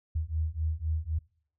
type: beating tone pair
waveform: sine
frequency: 77.3 / 81.2 Hz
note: D#2 / E2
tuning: -11 / -26 cents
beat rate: 3.9 Hz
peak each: -31 dBFS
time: 0.15-1.19 s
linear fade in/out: 10 ms
effects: noise-tail reverb RT60 0.6 s tail -25 dB re dry